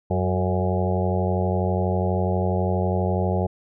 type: harmonic tone with a mistuned harmonic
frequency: 92.2 Hz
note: F#2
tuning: 6 cents flat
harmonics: 1 / 2 / 4 / 5 / 6 / 7 / 8 / 9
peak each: -23 / -26 / -29 / -30 / -31 / -31 / -32 / -33 dBFS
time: 0.1-3.47 s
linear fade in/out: 10 ms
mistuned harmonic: 5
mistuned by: -32 cents
effects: none